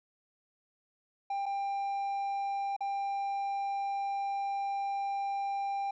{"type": "tone with dropouts", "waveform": "triangle", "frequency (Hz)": 794, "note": "G5", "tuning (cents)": 22, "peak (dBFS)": -29, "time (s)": [1.3, 5.91], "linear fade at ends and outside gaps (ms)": 5, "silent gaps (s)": [[1.458, 1.462], [2.765, 2.806]], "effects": ["resampled to 16000 Hz"]}